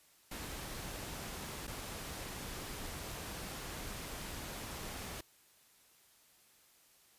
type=noise with dropouts; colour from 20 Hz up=pink; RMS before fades=-44 dBFS; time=0.31-5.21 s; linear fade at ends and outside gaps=5 ms; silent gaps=1.67-1.676 s; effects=white hiss -66 dBFS RMS until 7.18 s + resampled to 32000 Hz